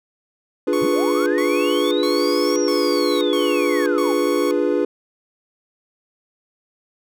triangle chord, D diminished seventh, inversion none, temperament equal, 293.7 / 349.2 / 415.3 / 493.9 Hz, D4 / F4 / Ab4 / Cb5, 0 / 0 / 0 / 0 cents, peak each -20 dBFS, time 0.67-4.85 s, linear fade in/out 5 ms
sawtooth tone bursts, 1108.7 Hz, C#6, in tune, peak -23 dBFS, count 6, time 0.73-4.51 s, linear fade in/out 0 ms, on 530 ms, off 120 ms
sine linear two-way sweep, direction up then down, 79.4 to 5760 to 745 Hz, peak -27 dBFS, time 0.81-4.13 s, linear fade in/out 20 ms, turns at 2.59 s
effects none

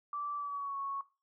sine tone with pitch glide, 1164 to 1106.3 Hz, D6 to C#6, -16 to -4 cents, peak -35 dBFS, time 0.13-1.01 s, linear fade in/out 2 ms, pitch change -88 cents, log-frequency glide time 0.36-0.77 s, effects noise-tail reverb RT60 0.3 s tail -17 dB re dry

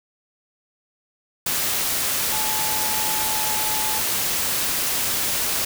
sine tone in noise, 863 Hz, A5, 34 cents flat, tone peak -29 dBFS, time 2.32-4 s, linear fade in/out 5 ms, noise white, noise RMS -23 dBFS, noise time 1.46-5.65 s, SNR -9 dB, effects none

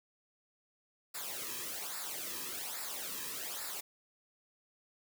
white noise with flanger, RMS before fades -41 dBFS, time 1.14-3.81 s, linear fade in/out 10 ms, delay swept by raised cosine 0.32 to 1.42 ms, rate 1.2 Hz, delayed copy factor -0.75, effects none

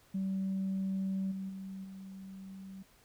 sine tone with level steps, 191.9 Hz, G3, 37 cents flat, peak -30 / -36 / -40 / -44 dBFS, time 0.14-2.83 s, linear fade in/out 10 ms, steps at 1.31 / 1.49 / 1.84 s, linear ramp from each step 10 ms, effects tanh soft clip ceiling -28 dBFS + pink hiss -64 dBFS RMS until 3.04 s

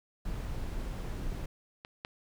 brown noise, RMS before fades -36 dBFS, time 0.25-1.46 s, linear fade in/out 5 ms
clicks, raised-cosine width 0.3 ms, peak -28 / -22 dBFS, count 2, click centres 1.849 / 2.049 s
effects none

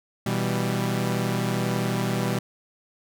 sawtooth chord, E minor, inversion second, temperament equal with one note detuned, 123.47 / 164.05 / 196 Hz, B2 / E3 / G3, 0 / -8 / 0 cents, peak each -23 / -26 / -23 dBFS, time 0.26-2.39 s, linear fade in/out 5 ms, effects none

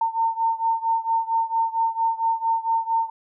sine beating tone pair, 906 / 910.4 Hz, A#5 / A#5, -50 / -41 cents, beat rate 4.4 Hz, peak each -22 / -24 dBFS, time 0.01-3.1 s, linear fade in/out 5 ms, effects none

